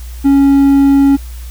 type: tone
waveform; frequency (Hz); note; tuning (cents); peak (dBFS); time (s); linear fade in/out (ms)
triangle; 277.2; C#4; 0; -3; 0.24-1.17; 20
effects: added 60 Hz sine -24 dBFS peak until 1.5 s + white hiss -39 dBFS RMS until 1.5 s